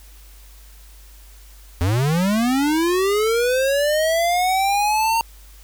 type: linear sweep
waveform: square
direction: up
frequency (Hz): 82.41 to 922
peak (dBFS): -17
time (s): 1.81-5.21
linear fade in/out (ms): 0
effects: added 50 Hz sine -42 dBFS peak until 5.63 s + white hiss -50 dBFS RMS until 5.63 s